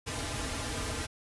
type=noise with comb filter; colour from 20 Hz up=pink; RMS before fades=-35 dBFS; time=0.06-1.07 s; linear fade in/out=20 ms; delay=5.4 ms; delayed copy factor=-0.9; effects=resampled to 24000 Hz